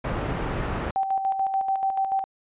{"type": "low-pass noise", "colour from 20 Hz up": "pink", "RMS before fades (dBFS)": -28, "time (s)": [0.04, 0.91], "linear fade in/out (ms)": 5, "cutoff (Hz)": 1600, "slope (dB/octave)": 12}
{"type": "tone with tremolo", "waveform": "sine", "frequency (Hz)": 775, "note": "G5", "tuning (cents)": -20, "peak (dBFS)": -20, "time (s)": [0.96, 2.24], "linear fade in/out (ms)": 0, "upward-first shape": "square", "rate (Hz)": 6.9, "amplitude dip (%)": 50}
{"effects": ["resampled to 8000 Hz"]}